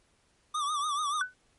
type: tone with vibrato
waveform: square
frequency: 1185 Hz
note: D6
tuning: 15 cents sharp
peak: -29 dBFS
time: 0.54-1.22 s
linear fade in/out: 10 ms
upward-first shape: triangle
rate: 6.9 Hz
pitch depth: 110 cents each way
type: tone with exponential decay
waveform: sine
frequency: 1498 Hz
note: F#6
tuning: 21 cents sharp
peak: -23 dBFS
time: 1.21-1.34 s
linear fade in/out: 2 ms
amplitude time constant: 28 ms
effects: pink hiss -68 dBFS RMS until 1.58 s + MP3 48 kbps